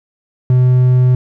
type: tone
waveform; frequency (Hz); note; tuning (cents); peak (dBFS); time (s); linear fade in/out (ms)
triangle; 126.4; B2; +41; -5; 0.5-1.15; 2
effects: none